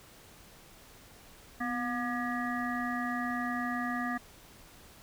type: harmonic tone with a mistuned harmonic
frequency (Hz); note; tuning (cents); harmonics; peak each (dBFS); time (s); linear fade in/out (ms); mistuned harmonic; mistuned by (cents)
240; B3; -49; 1 / 3 / 5 / 7 / 8; -34 / -38 / -38 / -39 / -40; 1.6-4.18; 10; 1; +57
effects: pink hiss -55 dBFS RMS until 5.02 s